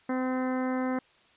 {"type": "harmonic tone", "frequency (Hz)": 256.9, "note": "C4", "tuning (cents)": -32, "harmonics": [1, 2, 3, 4, 5, 6, 7, 8], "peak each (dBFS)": [-28, -34, -38, -40, -42, -44, -45, -46], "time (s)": [0.09, 0.99], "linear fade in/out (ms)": 5, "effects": ["white hiss -61 dBFS RMS until 1.36 s", "resampled to 8000 Hz"]}